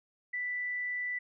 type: tone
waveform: sine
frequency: 1978 Hz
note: B6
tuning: 2 cents sharp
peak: -32 dBFS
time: 0.33-1.19 s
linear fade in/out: 10 ms
effects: none